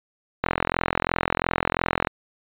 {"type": "click train", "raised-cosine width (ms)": 0.5, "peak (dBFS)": -5, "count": 71, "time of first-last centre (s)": [0.44, 2.072], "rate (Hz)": 42.9, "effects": ["resampled to 8000 Hz"]}